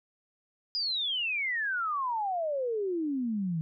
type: exponential sweep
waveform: sine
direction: down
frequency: 4993 to 155.56 Hz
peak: -28 dBFS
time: 0.75-3.61 s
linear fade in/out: 0 ms
effects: none